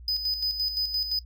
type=tone with tremolo; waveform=triangle; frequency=5000 Hz; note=D#8; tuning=8 cents sharp; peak=-22 dBFS; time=0.08-1.19 s; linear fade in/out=2 ms; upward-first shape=square; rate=5.8 Hz; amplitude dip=55%; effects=noise-tail reverb RT60 0.1 s tail -17 dB re dry + added 60 Hz sine -42 dBFS peak until 1.25 s